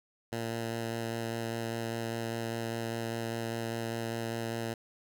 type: tone with vibrato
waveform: 10% pulse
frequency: 115 Hz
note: A#2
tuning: 23 cents flat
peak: -25 dBFS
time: 0.32-4.74 s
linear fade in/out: 5 ms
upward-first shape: square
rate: 5 Hz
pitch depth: 9 cents each way
effects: none